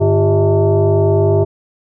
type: tone with frequency modulation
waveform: sine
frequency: 149.5 Hz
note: D3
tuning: 31 cents sharp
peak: -9 dBFS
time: 0-1.45 s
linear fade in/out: 20 ms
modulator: 250 Hz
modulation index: 1.9
effects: none